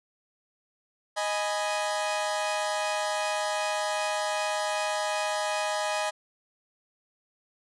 sawtooth chord, G# minor, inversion second, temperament equal, 622.3 / 830.6 / 987.8 Hz, D#5 / G#5 / B5, 0 / 0 / 0 cents, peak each -26 / -27 / -32 dBFS, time 1.16-6.11 s, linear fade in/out 20 ms, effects resampled to 24000 Hz

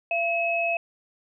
sine tone pair together, 679 / 2571 Hz, F5 / E7, -49 / -44 cents, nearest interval octave + major seventh, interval 2305 cents, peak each -25 dBFS, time 0.11-0.77 s, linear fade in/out 2 ms, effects none

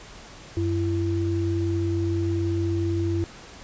sine tone pair together, 94.37 / 336.3 Hz, F#2 / E4, +35 / +35 cents, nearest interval octave + minor seventh, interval 2200 cents, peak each -24 / -25 dBFS, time 0.57-3.24 s, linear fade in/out 0 ms, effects pink hiss -44 dBFS RMS until 3.63 s + resampled to 16000 Hz

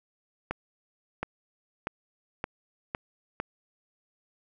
accelerating click train, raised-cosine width 0.5 ms, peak -15 dBFS, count 6, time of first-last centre 0.51-3.4 s, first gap 720 ms, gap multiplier 0.89, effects none

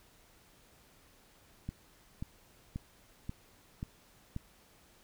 click train, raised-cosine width 5 ms, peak -25 dBFS, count 6, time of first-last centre 1.69-4.364 s, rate 1.87 Hz, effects pink hiss -63 dBFS RMS until 5.03 s

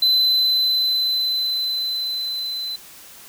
triangle tone with level ramp, 4036 Hz, B7, 37 cents sharp, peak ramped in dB -12 to -24 dBFS, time 0.02-2.76 s, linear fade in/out 5 ms, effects white hiss -43 dBFS RMS until 3.28 s

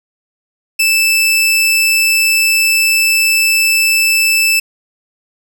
sawtooth tone, 2637 Hz, E7, in tune, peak -6 dBFS, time 0.79-4.6 s, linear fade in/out 10 ms, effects 8-bit

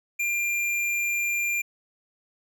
sine tone with hard clipping, 2390 Hz, D7, 30 cents sharp, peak -25 dBFS, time 0.19-1.62 s, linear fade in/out 10 ms, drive 14 dB, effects none

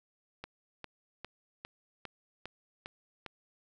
click train, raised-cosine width 0.3 ms, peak -25 dBFS, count 8, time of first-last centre 0.44-3.263 s, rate 2.48 Hz, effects none

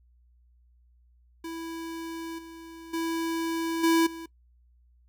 square tone with level steps, 329.6 Hz, E4, in tune, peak -35 / -43 / -28 / -20 / -38 dBFS, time 1.44-4.26 s, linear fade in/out 5 ms, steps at 2.38 / 2.93 / 3.83 / 4.06 s, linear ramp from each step 10 ms, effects noise-tail reverb RT60 0.1 s tail -20 dB re dry + added 60 Hz sine -58 dBFS peak until 5.08 s

